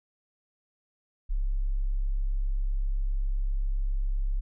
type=tone; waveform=sine; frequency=33.79 Hz; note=C#1; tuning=43 cents flat; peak=-24 dBFS; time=1.29-4.41 s; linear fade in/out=20 ms; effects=none